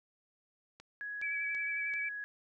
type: clicks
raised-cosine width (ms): 0.2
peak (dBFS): -34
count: 4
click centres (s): 0.8 / 1.215 / 1.549 / 1.938
type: tone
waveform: sine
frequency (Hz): 1671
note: G#6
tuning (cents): +10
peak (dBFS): -38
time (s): 1.01-2.24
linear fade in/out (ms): 0
type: tone with vibrato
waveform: sine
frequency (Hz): 2300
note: D7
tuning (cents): -37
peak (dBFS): -34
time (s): 1.22-2.09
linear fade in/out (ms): 5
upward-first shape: sine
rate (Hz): 11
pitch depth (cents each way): 23
effects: none